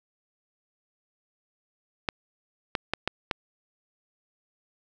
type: clicks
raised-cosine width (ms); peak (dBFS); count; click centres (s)
0.3; -9; 5; 2.088 / 2.752 / 2.936 / 3.076 / 3.312
effects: none